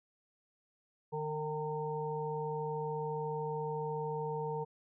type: harmonic tone with a mistuned harmonic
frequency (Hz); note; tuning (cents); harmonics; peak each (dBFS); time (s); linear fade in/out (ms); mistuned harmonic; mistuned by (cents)
152.3; D#3; -37; 1 / 3 / 5 / 6; -40 / -37 / -47 / -40; 1.12-4.65; 20; 5; +41
effects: none